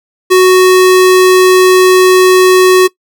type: tone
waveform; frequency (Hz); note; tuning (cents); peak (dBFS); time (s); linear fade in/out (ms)
square; 370; F#4; 0; -3; 0.3-2.88; 20
effects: noise-tail reverb RT60 0.1 s tail -20 dB re dry